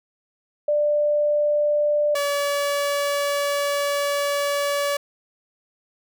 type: tone pair in turn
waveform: sine / sawtooth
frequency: 592 / 571.5 Hz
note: D5 / D5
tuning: +14 / -47 cents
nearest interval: minor second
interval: 61 cents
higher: first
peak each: -17 dBFS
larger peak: neither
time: 0.68-2.15 / 2.15-4.97 s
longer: second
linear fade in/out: 5 ms
effects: none